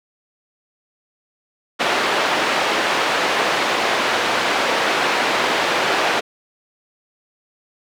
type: band-pass noise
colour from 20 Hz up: pink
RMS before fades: -19 dBFS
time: 1.79-6.21 s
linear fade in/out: 20 ms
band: 480 to 3300 Hz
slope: 12 dB/octave
effects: none